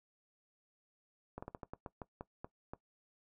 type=slowing click train; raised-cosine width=1 ms; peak=-29 dBFS; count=11; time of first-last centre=1.38-2.735 s; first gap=45 ms; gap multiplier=1.23; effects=noise-tail reverb RT60 0.1 s tail -18 dB re dry